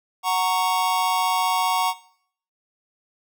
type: chord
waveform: square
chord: F# major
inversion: none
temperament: just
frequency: 740 / 925 / 1110 Hz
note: F#5 / A#5 / C#6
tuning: 0 / -14 / +2 cents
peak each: -25 dBFS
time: 0.23-1.94 s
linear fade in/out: 50 ms
effects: noise-tail reverb RT60 0.6 s tail -18 dB re dry